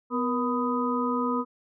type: harmonic tone with a mistuned harmonic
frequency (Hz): 249.5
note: B3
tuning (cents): +18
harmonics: 1 / 2 / 4 / 5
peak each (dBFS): -27 / -31 / -31 / -30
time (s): 0.1-1.45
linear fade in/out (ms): 50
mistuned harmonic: 2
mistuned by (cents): -81
effects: none